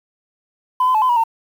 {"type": "tone with pitch steps", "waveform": "sine", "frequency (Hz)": [1010, 1021, 866, 1019, 962, 909], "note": ["B5", "C6", "A5", "C6", "B5", "A#5"], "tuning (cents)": [39, -43, -28, -46, -46, -44], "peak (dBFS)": -11, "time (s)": [0.8, 1.238], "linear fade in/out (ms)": 5, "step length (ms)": 73, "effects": ["tanh soft clip ceiling -9 dBFS", "7-bit"]}